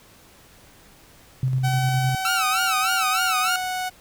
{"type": "tone with tremolo", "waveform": "sine", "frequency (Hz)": 130, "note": "C3", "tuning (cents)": -11, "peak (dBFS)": -18, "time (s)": [1.43, 2.15], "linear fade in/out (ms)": 2, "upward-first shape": "square", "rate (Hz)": 9.8, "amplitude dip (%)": 30}
{"type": "tone with pitch glide", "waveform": "sawtooth", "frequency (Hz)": [759, 738.2], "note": ["F#5", "F#5"], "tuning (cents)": [44, -4], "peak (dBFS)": -21, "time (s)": [1.63, 3.9], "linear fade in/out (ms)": 20, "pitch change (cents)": -48, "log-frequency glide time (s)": [3.01, 3.61]}
{"type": "tone with vibrato", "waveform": "sawtooth", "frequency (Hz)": 1323, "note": "E6", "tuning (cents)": 6, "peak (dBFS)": -17, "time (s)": [2.25, 3.56], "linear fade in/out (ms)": 2, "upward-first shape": "sine", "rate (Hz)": 3.3, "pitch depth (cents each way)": 130}
{"effects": ["pink hiss -51 dBFS RMS until 4 s"]}